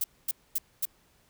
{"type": "noise bursts", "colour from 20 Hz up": "violet", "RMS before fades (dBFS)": -28, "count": 4, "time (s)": [0.01, 0.854], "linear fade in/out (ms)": 5, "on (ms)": 31, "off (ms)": 240, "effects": ["pink hiss -65 dBFS RMS until 1.29 s"]}